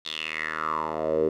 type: tone with band-pass filter sweep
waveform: 10% pulse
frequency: 78.5 Hz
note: D#2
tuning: 16 cents sharp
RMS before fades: -28 dBFS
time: 0.05-1.29 s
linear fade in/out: 5 ms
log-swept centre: 3800 to 410 Hz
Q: 5.7
effects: none